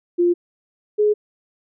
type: tone pair in turn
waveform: sine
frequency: 349.2 / 420.2 Hz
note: F4 / G#4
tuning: 0 / +20 cents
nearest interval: minor third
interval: 320 cents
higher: second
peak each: -13 dBFS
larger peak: neither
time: 0.18-0.34 / 0.98-1.14 s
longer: neither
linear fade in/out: 20 ms
effects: none